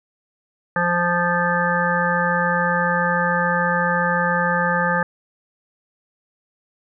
harmonic tone, 174.61 Hz, F3, in tune, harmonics 1 / 3 / 5 / 7 / 9 / 10, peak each -24 / -24 / -24 / -24 / -24 / -24 dBFS, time 0.76-5.03 s, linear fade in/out 2 ms, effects none

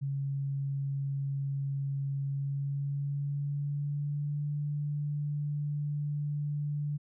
sine tone with pitch glide, 138.59 to 146.66 Hz, C#3 to D3, 0 to -2 cents, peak -30 dBFS, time 0.01-6.98 s, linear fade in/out 20 ms, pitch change +98 cents, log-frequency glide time 2.24-4.46 s, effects none

